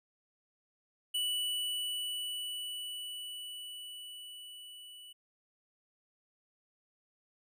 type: tone with level ramp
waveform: square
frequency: 2960 Hz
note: F#7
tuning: in tune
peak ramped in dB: -31 to -50 dBFS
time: 1.14-5.13 s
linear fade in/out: 10 ms
effects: none